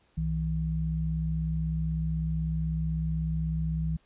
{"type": "tone pair together", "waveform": "sine", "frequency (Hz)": [63.9, 160], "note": ["C2", "D#3"], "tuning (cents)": [-40, 49], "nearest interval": "octave + major third", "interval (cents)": 1589, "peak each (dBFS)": [-31, -28], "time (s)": [0.17, 3.97], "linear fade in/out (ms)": 10, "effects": ["pink hiss -67 dBFS RMS until 4.05 s", "resampled to 8000 Hz"]}